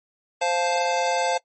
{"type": "chord", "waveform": "square", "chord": "F major", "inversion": "second", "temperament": "just", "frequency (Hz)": [523.8, 698.5, 873.1], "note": ["C5", "F5", "A5"], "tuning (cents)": [2, 0, -14], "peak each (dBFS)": -26, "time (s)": [0.41, 1.38], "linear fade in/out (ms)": 10, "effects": ["noise-tail reverb RT60 0.1 s tail -20 dB re dry", "MP3 32 kbps"]}